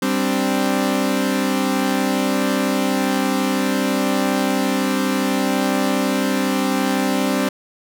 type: chord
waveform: sawtooth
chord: G suspended fourth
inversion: none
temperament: equal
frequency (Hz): 196 / 261.6 / 293.7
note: G3 / C4 / D4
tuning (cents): 0 / 0 / 0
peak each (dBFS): -18 / -16 / -20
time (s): 0.02-7.49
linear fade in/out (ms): 5
effects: none